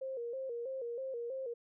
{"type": "tone with vibrato", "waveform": "sine", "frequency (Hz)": 500, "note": "B4", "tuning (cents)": 21, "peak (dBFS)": -37, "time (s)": [0.01, 1.54], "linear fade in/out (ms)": 10, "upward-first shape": "square", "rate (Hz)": 3.1, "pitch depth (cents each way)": 100, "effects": []}